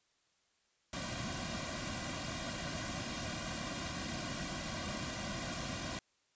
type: noise with comb filter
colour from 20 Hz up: pink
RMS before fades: -40 dBFS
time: 0.93-5.99 s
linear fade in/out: 2 ms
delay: 2.3 ms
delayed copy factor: -1
effects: white hiss -75 dBFS RMS until 6.35 s + resampled to 16000 Hz